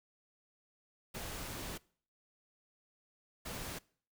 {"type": "noise bursts at uneven times", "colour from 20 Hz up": "pink", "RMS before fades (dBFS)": -43, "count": 2, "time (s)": [[1.14, 1.78], [3.45, 3.79]], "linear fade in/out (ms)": 10, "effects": ["noise-tail reverb RT60 0.5 s tail -23 dB re dry"]}